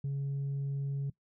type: tone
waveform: sine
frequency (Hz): 139.1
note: C#3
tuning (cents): +6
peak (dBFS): -29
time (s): 0.04-1.1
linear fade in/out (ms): 5
effects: noise-tail reverb RT60 0.1 s tail -21 dB re dry + tanh soft clip ceiling -30 dBFS